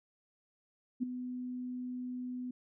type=tone with ADSR envelope; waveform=sine; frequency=250 Hz; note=B3; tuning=21 cents sharp; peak=-27 dBFS; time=1-2.51 s; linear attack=29 ms; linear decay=9 ms; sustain=-10 dB; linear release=5 ms; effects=none